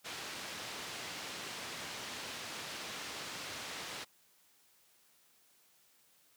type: low-pass noise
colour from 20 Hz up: white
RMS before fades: -44 dBFS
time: 0.04-4.05 s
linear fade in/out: 20 ms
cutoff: 4600 Hz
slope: 12 dB/octave
effects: white hiss -68 dBFS RMS until 6.36 s + high-pass 100 Hz 12 dB/octave